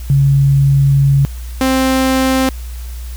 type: tone pair in turn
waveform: sine / sawtooth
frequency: 138.59 / 262.6 Hz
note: C#3 / C4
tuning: 0 / +6 cents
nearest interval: major seventh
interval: 1106 cents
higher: second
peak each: -7 dBFS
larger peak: neither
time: 0.1-1.25 / 1.61-2.49 s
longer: first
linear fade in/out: 0 ms
effects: added 60 Hz sine -23 dBFS peak until 3.16 s + white hiss -39 dBFS RMS until 3.16 s